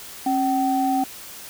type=tone pair together; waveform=sine; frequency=270.5 / 764.2 Hz; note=C#4 / G5; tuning=-42 / -44 cents; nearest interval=octave + tritone; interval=1798 cents; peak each=-21 / -20 dBFS; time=0.26-1.04 s; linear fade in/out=5 ms; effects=tanh soft clip ceiling -10 dBFS + white hiss -39 dBFS RMS until 1.49 s